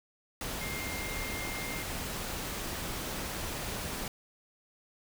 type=tone in noise; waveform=sine; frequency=2114 Hz; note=C7; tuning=17 cents sharp; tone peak=-40 dBFS; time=0.61-1.83 s; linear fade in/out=2 ms; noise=pink; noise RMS=-37 dBFS; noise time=0.41-4.08 s; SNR=-6 dB; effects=none